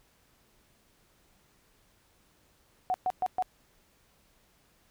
sine tone bursts, 740 Hz, F#5, in tune, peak -25 dBFS, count 4, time 2.9-3.424 s, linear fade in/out 0 ms, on 41 ms, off 120 ms, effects pink hiss -66 dBFS RMS until 4.9 s

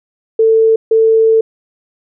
sine tone bursts at uneven times, 446 Hz, A4, 23 cents sharp, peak -6 dBFS, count 2, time 0.39-0.76 / 0.91-1.41 s, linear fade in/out 5 ms, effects none

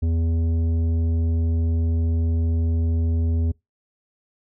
triangle tone with tanh clipping, 82.41 Hz, E2, in tune, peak -20 dBFS, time 0.02-3.52 s, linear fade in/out 10 ms, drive 14 dB, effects noise-tail reverb RT60 0.2 s tail -25 dB re dry

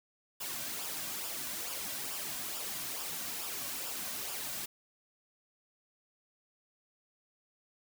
white noise with flanger, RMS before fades -39 dBFS, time 0.4-4.66 s, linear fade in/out 10 ms, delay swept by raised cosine 0.48 to 2.38 ms, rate 2.3 Hz, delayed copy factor -0.55, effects none

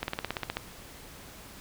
slowing click train, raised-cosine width 0.3 ms, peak -14 dBFS, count 10, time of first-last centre 0.03-0.57 s, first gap 51 ms, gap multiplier 1.04, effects pink hiss -48 dBFS RMS until 1.6 s

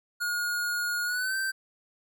square tone with pitch glide, 1436 to 1556.9 Hz, F6 to G6, +48 to -12 cents, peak -28 dBFS, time 0.2-1.52 s, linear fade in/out 20 ms, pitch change +140 cents, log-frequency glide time 1.05-1.36 s, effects none

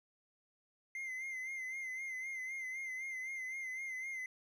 triangle tone with vibrato, 2079 Hz, C7, 12 cents flat, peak -38 dBFS, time 0.95-4.26 s, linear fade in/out 2 ms, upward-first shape sine, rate 3.9 Hz, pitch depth 50 cents each way, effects none

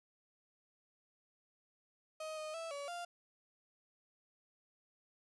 35% pulse tone with pitch steps, 627 / 619 / 658 / 568 / 697 Hz, D#5 / D#5 / E5 / C#5 / F5, +13 / -9 / -3 / +42 / -4 cents, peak -40 dBFS, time 2.2-3.05 s, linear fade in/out 5 ms, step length 170 ms, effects resampled to 24000 Hz

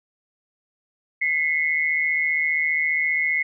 sine tone pair together, 2018 / 2173 Hz, B6 / C#7, +37 / -35 cents, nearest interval minor second, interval 128 cents, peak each -22 dBFS, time 1.21-3.43 s, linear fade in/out 10 ms, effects none

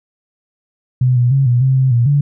sine tone with pitch steps, 126.7 / 122.2 / 136.4 / 121.8 / 132.3 / 131.5 / 119 / 143.5 Hz, B2 / B2 / C#3 / B2 / C3 / C3 / A#2 / D3, +45 / -18 / -28 / -24 / +20 / +9 / +36 / -40 cents, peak -9 dBFS, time 1.01-2.21 s, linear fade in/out 5 ms, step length 150 ms, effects none

